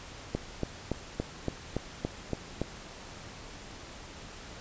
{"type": "click train", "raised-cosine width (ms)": 2, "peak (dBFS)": -16, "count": 9, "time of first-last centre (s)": [0.35, 2.616], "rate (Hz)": 3.53, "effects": ["pink hiss -46 dBFS RMS until 4.6 s", "resampled to 16000 Hz"]}